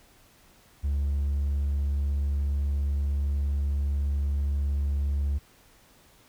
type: tone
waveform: triangle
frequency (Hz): 70.8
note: C#2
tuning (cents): +37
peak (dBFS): -21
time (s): 0.83-5.39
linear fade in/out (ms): 20
effects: tanh soft clip ceiling -18 dBFS + pink hiss -58 dBFS RMS until 6.28 s